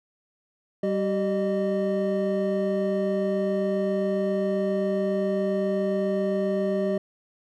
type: tone cluster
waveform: triangle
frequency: 194.2 / 384.5 / 610 Hz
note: G3 / G4 / D#5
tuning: -16 / -33 / -34 cents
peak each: -25 dBFS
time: 0.83-6.98 s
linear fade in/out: 5 ms
effects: none